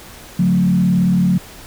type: tone with frequency modulation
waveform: sine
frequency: 181.1 Hz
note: F#3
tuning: 37 cents flat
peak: -11 dBFS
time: 0.39-1.38 s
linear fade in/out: 5 ms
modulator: 38.2 Hz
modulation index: 0.79
effects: pink hiss -38 dBFS RMS until 1.66 s